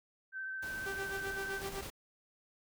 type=tone with vibrato; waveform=sine; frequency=1546 Hz; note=G6; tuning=24 cents flat; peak=-38 dBFS; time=0.32-1.63 s; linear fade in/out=50 ms; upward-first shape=triangle; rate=14 Hz; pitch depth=18 cents each way
type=noise; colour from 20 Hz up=pink; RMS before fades=-48 dBFS; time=0.62-1.88 s; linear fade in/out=10 ms
type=tone with tremolo; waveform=sawtooth; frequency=392 Hz; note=G4; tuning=in tune; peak=-34 dBFS; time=0.86-1.81 s; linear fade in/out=0 ms; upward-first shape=sine; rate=7.8 Hz; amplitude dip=80%
type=noise bursts; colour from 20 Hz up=pink; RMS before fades=-46 dBFS; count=3; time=1.61-1.902 s; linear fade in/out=5 ms; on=80 ms; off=26 ms
effects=none